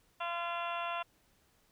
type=harmonic tone; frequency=342.9 Hz; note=F4; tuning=32 cents flat; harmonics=2 / 3 / 4 / 5 / 6 / 7 / 8 / 9 / 10; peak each=-39 / -39 / -41 / -51 / -52 / -50 / -43 / -55 / -49 dBFS; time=0.2-1.03 s; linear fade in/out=10 ms; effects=pink hiss -70 dBFS RMS until 1.71 s